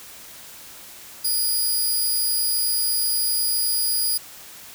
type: tone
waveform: 10% pulse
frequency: 4893 Hz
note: D#8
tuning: 30 cents flat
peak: -13 dBFS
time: 1.24-4.18 s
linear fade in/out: 10 ms
effects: white hiss -42 dBFS RMS until 4.74 s